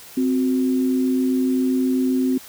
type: tone pair together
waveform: sine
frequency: 260 / 367.7 Hz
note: C4 / F#4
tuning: -11 / -11 cents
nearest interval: tritone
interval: 600 cents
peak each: -17 / -26 dBFS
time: 0.17-2.38 s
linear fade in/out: 5 ms
effects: white hiss -42 dBFS RMS until 2.48 s